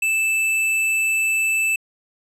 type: tone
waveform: square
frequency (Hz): 2637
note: E7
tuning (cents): 0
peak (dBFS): -18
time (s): 0.02-1.76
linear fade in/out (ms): 5
effects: low-pass 12000 Hz 12 dB/octave